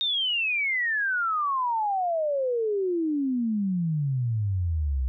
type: exponential sweep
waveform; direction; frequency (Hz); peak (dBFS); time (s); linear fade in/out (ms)
sine; down; 3719 to 61.74; -23; 0.01-5.08; 0
effects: none